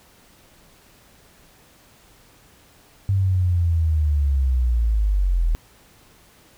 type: linear sweep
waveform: sine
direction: down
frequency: 98.8 to 39.2 Hz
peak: -16 dBFS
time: 3.09-5.55 s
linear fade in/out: 0 ms
effects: pink hiss -53 dBFS RMS until 6.57 s

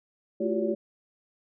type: tone cluster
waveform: sine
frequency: 218.2 / 342.2 / 358.8 / 390 / 569 Hz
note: A3 / F4 / F4 / G4 / C#5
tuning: -14 / -35 / +47 / -9 / +45 cents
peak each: -31 dBFS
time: 0.4-0.75 s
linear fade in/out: 10 ms
effects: none

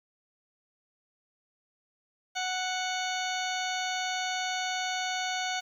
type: harmonic tone with a mistuned harmonic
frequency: 740 Hz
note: F#5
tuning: in tune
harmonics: 1 / 2 / 3 / 4 / 5 / 6 / 8 / 9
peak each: -33 / -36 / -38 / -39 / -40 / -41 / -42 / -43 dBFS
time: 2.35-5.61 s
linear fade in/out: 20 ms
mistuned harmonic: 5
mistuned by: -42 cents
effects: 10-bit

